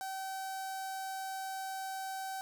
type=tone with notch filter; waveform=sawtooth; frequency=768 Hz; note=G5; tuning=36 cents flat; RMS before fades=-40 dBFS; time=0.01-2.41 s; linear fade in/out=0 ms; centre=2600 Hz; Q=0.95; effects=none